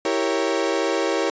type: chord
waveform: 35% pulse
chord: E diminished seventh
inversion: none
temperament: equal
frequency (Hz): 329.6 / 392 / 466.2 / 554.4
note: E4 / G4 / Bb4 / Db5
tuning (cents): 0 / 0 / 0 / 0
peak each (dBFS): -24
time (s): 0.05-1.3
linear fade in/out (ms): 2
effects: resampled to 16000 Hz